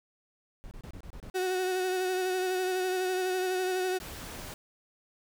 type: noise bursts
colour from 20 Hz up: brown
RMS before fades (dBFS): -43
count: 7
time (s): 0.64-1.299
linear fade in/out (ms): 0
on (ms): 71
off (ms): 27
type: tone with vibrato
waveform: 35% pulse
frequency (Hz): 370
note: F#4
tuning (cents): 0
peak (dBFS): -26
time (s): 1.34-3.99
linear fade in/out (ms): 20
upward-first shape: sine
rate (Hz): 12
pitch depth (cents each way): 26
type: noise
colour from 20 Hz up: pink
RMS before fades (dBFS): -42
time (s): 4-4.54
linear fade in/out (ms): 2
effects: none